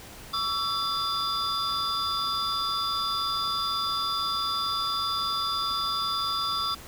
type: tone cluster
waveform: triangle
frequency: 1128 / 1330 / 3527 / 4869 Hz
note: C#6 / E6 / A7 / D#8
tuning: +30 / +15 / +3 / -38 cents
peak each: -30 dBFS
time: 0.33-6.75 s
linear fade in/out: 10 ms
effects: pink hiss -45 dBFS RMS until 6.87 s